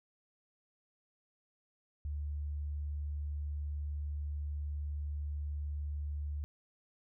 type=tone; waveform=sine; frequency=73.42 Hz; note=D2; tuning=in tune; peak=-35 dBFS; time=2.05-6.44 s; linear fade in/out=0 ms; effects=none